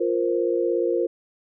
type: chord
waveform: sine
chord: F suspended fourth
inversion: none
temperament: equal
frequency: 349.2 / 466.2 / 523.3 Hz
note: F4 / Bb4 / C5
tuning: 0 / 0 / 0 cents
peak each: -23 / -24 / -26 dBFS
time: 0-1.07 s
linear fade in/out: 10 ms
effects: none